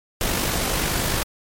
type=noise with amplitude modulation; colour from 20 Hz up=pink; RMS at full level=-21 dBFS; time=0.21-1.23 s; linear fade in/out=0 ms; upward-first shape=sine; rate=49.7 Hz; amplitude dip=40%; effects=MP3 64 kbps